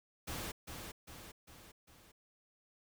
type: noise with echo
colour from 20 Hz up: pink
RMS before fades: -42 dBFS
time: 0.27-0.52 s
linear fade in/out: 10 ms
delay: 400 ms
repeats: 4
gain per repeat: -5 dB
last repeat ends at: 2.12 s
effects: none